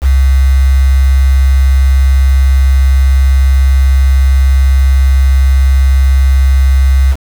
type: tone with quantisation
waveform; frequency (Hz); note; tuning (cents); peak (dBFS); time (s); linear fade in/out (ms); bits
sine; 66.8; C2; +36; -4; 0.01-7.16; 50; 4
effects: none